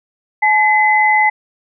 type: tone pair together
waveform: sine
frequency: 854 / 2031 Hz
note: G#5 / B6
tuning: +48 / +48 cents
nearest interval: octave + minor third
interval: 1500 cents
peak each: -12 dBFS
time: 0.42-1.3 s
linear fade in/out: 10 ms
effects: none